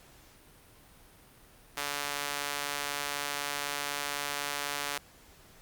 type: tone with high-pass filter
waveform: sawtooth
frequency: 144 Hz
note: D3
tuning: 34 cents flat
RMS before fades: -35 dBFS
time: 1.77-4.98 s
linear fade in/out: 5 ms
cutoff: 1000 Hz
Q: 0.54
effects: pink hiss -57 dBFS RMS until 5.61 s + Opus 48 kbps